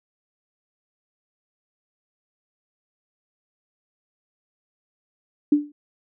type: tone with exponential decay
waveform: sine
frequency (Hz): 293.7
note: D4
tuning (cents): 0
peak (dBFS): -10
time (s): 5.52-5.72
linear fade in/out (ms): 5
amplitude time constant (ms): 43
effects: none